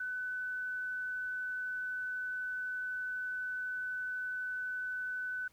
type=tone; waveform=sine; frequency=1502 Hz; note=F#6; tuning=26 cents sharp; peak=-35 dBFS; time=0-5.48 s; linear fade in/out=5 ms; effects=pink hiss -68 dBFS RMS until 5.52 s